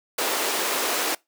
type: high-pass noise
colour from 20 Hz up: pink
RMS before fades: -25 dBFS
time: 0.18-1.15 s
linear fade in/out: 5 ms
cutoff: 340 Hz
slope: 24 dB/octave
effects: noise-tail reverb RT60 0.2 s tail -24 dB re dry